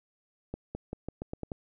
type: accelerating click train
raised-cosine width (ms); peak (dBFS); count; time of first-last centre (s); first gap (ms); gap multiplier
2; -22; 8; 0.54-1.518; 210; 0.86
effects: none